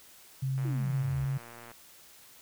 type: tone with pitch glide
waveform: sine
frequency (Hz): 133.3 to 135.71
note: C3 to C#3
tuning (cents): +33 to -36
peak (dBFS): -28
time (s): 0.42-1.38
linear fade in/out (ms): 10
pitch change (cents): +31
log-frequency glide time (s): 0.8-1.07
type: click train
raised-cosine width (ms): 0.5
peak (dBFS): -33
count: 135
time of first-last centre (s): 0.58-1.716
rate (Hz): 118
type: exponential sweep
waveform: sine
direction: down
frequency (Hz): 349.2 to 60.5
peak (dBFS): -38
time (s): 0.65-1.25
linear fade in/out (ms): 0
effects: white hiss -55 dBFS RMS until 2.41 s